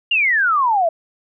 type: exponential sweep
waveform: sine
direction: down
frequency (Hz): 2875 to 637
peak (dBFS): -13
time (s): 0.11-0.89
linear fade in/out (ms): 5
effects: none